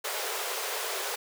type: high-pass noise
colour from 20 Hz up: pink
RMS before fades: -33 dBFS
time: 0.04-1.16 s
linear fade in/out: 10 ms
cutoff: 380 Hz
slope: 96 dB/octave
effects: none